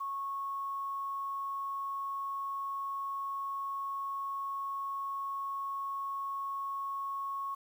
sine tone with quantisation, 1100 Hz, C#6, 14 cents flat, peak -34 dBFS, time 0-7.55 s, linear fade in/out 10 ms, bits 10, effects none

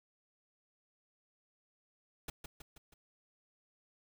pink noise with echo, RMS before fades -41 dBFS, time 2.28-2.3 s, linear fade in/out 5 ms, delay 160 ms, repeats 4, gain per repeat -5 dB, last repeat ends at 2.94 s, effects none

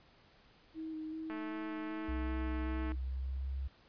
sine tone with vibrato, 315.9 Hz, D#4, 26 cents sharp, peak -39 dBFS, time 0.74-2.96 s, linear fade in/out 50 ms, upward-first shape square, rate 2.6 Hz, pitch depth 15 cents each way
click train, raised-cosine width 0.5 ms, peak -32 dBFS, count 354, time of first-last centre 1.3-2.919 s, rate 218 Hz
sine tone with pitch glide, 63.6 to 67.19 Hz, C2 to C2, -48 to +47 cents, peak -35 dBFS, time 2.08-3.68 s, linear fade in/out 10 ms, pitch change +95 cents, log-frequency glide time 2.78-3.52 s
effects pink hiss -64 dBFS RMS until 3.88 s + resampled to 11025 Hz

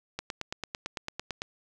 click train, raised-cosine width 0.2 ms, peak -16 dBFS, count 12, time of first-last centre 0.19-1.419 s, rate 8.95 Hz, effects none

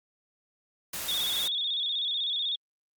white noise, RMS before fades -35 dBFS, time 0.93-1.48 s, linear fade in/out 5 ms
sine tone with vibrato, 3518 Hz, A7, 1 cent flat, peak -27 dBFS, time 1.08-2.56 s, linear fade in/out 10 ms, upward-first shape square, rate 16 Hz, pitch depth 66 cents each way
effects Opus 48 kbps

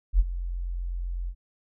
sine tone with ADSR envelope, 43.93 Hz, F1, 11 cents sharp, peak -13 dBFS, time 0.13-1.35 s, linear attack 63 ms, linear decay 34 ms, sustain -15 dB, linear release 69 ms, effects none

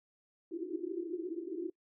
white band-pass noise, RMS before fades -39 dBFS, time 0.51-1.7 s, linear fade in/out 5 ms, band 320 to 370 Hz, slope 96 dB/octave, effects noise-tail reverb RT60 0.1 s tail -24 dB re dry

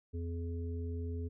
harmonic tone, 84.6 Hz, E2, 45 cents sharp, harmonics 1 / 3 / 5, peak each -36 / -45 / -46 dBFS, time 0.13-1.29 s, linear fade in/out 20 ms, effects none

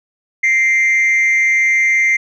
sine tone with frequency modulation, 2093 Hz, C7, in tune, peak -8 dBFS, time 0.43-2.17 s, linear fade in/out 10 ms, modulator 228 Hz, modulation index 0.35, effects tanh soft clip ceiling -9 dBFS

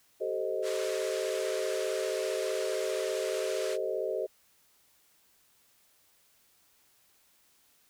sine chord, A half-diminished seventh, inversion third, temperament equal with one note detuned, 384.8 / 440 / 523.3 / 622.3 Hz, G4 / A4 / C5 / Eb5, -32 / 0 / 0 / 0 cents, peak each -35 dBFS, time 0.2-4.27 s, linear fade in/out 20 ms
pink band-pass noise, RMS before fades -42 dBFS, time 0.62-3.78 s, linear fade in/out 50 ms, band 1100 to 10000 Hz, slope 24 dB/octave
effects white hiss -66 dBFS RMS until 7.89 s

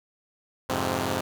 5% pulse chord, F minor, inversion none, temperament equal, 87.31 / 103.83 / 130.81 Hz, F2 / Ab2 / C3, 0 / 0 / 0 cents, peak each -19 dBFS, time 0.69-1.21 s, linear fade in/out 5 ms, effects none

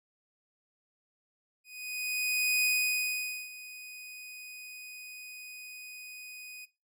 sawtooth tone with ADSR envelope, 2491 Hz, D#7, 1 cent sharp, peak -21 dBFS, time 1.64-6.66 s, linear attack 1000 ms, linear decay 850 ms, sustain -19 dB, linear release 20 ms, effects noise-tail reverb RT60 0.3 s tail -20 dB re dry

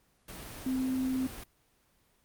sine tone in noise, 259.7 Hz, C4, 13 cents flat, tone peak -28 dBFS, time 0.66-1.27 s, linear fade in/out 5 ms, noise pink, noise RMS -44 dBFS, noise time 0.28-1.44 s, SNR +13 dB, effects pink hiss -69 dBFS RMS until 2.24 s + Opus 24 kbps

